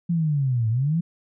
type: linear two-way sweep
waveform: sine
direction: down then up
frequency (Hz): 174.61 to 107.9 to 174.61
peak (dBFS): -19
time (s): 0.09-1.01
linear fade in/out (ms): 10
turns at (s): 0.69
effects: none